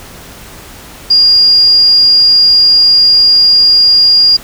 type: tone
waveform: sine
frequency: 4829 Hz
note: D8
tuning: 47 cents sharp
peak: -3 dBFS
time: 1.1-4.37 s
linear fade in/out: 10 ms
effects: pink hiss -32 dBFS RMS until 4.43 s